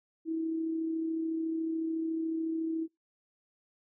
sine tone with amplitude modulation, 324 Hz, E4, 30 cents flat, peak -28 dBFS, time 0.25-2.88 s, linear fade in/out 50 ms, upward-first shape sine, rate 33.9 Hz, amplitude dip 35%, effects noise-tail reverb RT60 0.2 s tail -26 dB re dry

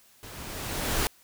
pink noise with level ramp, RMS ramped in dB -44 to -25 dBFS, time 0.23-1.07 s, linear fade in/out 0 ms, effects white hiss -59 dBFS RMS until 1.23 s

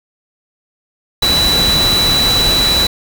sine tone in noise, 3954 Hz, B7, 1 cent sharp, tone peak -11 dBFS, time 1.22-2.87 s, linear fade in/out 5 ms, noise pink, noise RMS -17 dBFS, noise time 1.22-2.87 s, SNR +3 dB, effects none

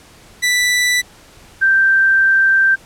sawtooth / sine tone pair in turn, 1975.5 / 1568 Hz, B6 / G6, 0 / 0 cents, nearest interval major third, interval 400 cents, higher first, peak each -9 dBFS, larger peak neither, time 0.42-1.02 / 1.61-2.76 s, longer second, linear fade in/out 20 ms, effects pink hiss -44 dBFS RMS until 2.85 s + low-pass 11000 Hz 12 dB/octave

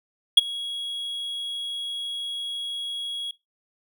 triangle tone with ADSR envelope, 3322 Hz, G#7, in tune, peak -5 dBFS, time 0.37-3.31 s, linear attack 7 ms, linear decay 22 ms, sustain -22 dB, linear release 3 ms, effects noise-tail reverb RT60 0.2 s tail -18 dB re dry

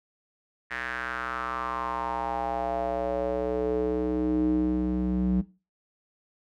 square tone with band-pass filter sweep, 62.1 Hz, B1, 10 cents sharp, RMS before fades -28 dBFS, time 0.7-5.42 s, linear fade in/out 20 ms, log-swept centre 1800 to 200 Hz, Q 4.5, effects noise-tail reverb RT60 0.3 s tail -19 dB re dry

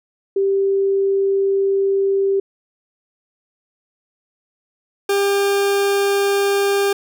sine / 40% pulse tone pair in turn, 392 / 399.5 Hz, G4 / G4, 0 / +33 cents, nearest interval unison, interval 33 cents, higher second, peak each -14 dBFS, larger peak neither, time 0.36-2.4 / 5.09-6.93 s, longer first, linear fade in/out 5 ms, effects none

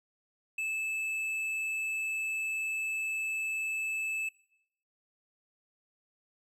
sine tone with tanh clipping, 2619 Hz, E7, 12 cents flat, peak -32 dBFS, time 0.58-4.29 s, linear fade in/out 5 ms, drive 7 dB, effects noise-tail reverb RT60 0.8 s tail -20 dB re dry

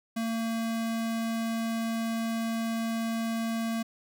square tone, 227.1 Hz, A#3, 45 cents flat, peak -29 dBFS, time 0.16-3.83 s, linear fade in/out 10 ms, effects none

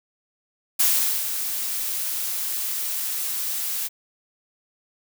blue noise with ADSR envelope, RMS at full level -18 dBFS, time 0.79-3.89 s, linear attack 13 ms, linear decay 430 ms, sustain -9 dB, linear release 31 ms, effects none

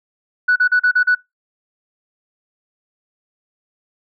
sine tone bursts, 1480 Hz, F#6, in tune, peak -9 dBFS, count 6, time 0.48-1.151 s, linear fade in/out 10 ms, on 81 ms, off 37 ms, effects noise-tail reverb RT60 0.2 s tail -24 dB re dry + tanh soft clip ceiling -7 dBFS

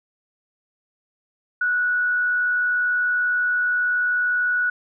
sine tone with frequency modulation, 1469 Hz, F#6, 13 cents flat, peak -18 dBFS, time 1.61-4.7 s, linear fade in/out 5 ms, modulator 79.4 Hz, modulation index 0.26, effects none

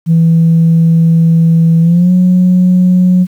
sine tone with pitch glide, 164.81 to 181.81 Hz, E3 to F#3, 0 to -30 cents, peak -3 dBFS, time 0.06-3.27 s, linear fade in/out 50 ms, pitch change +170 cents, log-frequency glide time 1.81-2.11 s, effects tanh soft clip ceiling -1 dBFS + 7-bit

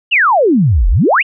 sine exponential two-way sweep, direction down then up, 3009 to 38.29 to 3009 Hz, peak -7 dBFS, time 0.11-1.23 s, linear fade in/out 20 ms, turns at 0.89 s, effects none

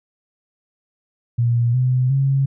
sine tone with pitch steps, 118.7 / 127.22 / 136.35 Hz, A#2 / C3 / C#3, +32 / -48 / -28 cents, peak -14 dBFS, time 1.38-2.46 s, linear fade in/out 10 ms, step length 360 ms, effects none

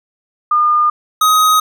sine / square tone pair in turn, 1213 / 1258.2 Hz, D#6 / D#6, -44 / +19 cents, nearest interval minor second, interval 63 cents, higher second, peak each -9 dBFS, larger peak neither, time 0.51-0.9 / 1.21-1.6 s, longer neither, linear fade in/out 5 ms, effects none

